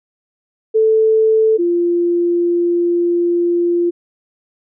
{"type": "tone pair in turn", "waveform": "sine", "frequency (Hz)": [440, 346.4], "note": ["A4", "F4"], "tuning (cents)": [0, -14], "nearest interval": "major third", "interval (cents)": 414, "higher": "first", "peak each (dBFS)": [-9, -12], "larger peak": "first", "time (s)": [[0.74, 1.58], [1.58, 3.91]], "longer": "second", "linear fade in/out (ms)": 20, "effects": []}